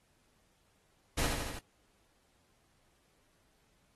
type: noise with echo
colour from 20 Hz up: pink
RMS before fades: -32 dBFS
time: 1.17-1.27 s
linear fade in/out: 10 ms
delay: 81 ms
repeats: 4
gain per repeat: -3 dB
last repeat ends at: 1.594 s
effects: pink hiss -72 dBFS RMS until 3.95 s + AAC 32 kbps